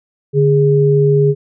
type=tone pair together; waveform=sine; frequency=145.6 / 411.8 Hz; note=D3 / G#4; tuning=-15 / -15 cents; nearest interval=octave + tritone; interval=1800 cents; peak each=-11 dBFS; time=0.33-1.35 s; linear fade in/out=50 ms; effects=none